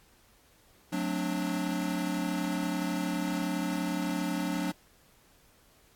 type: chord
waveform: square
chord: D dominant seventh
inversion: first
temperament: equal with one note detuned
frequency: 182.66 / 220 / 261.6 / 293.7 Hz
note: F#3 / A3 / C4 / D4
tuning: -22 / 0 / 0 / 0 cents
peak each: -34 / -39 / -38 / -34 dBFS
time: 0.92-4.72 s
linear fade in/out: 10 ms
effects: pink hiss -62 dBFS RMS until 5.95 s + AAC 64 kbps